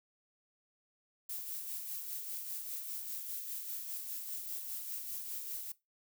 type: noise with tremolo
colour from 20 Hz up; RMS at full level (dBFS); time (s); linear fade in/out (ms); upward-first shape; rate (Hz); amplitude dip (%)
violet; -40; 1.29-5.72; 5; sine; 5; 40
effects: noise-tail reverb RT60 0.2 s tail -19 dB re dry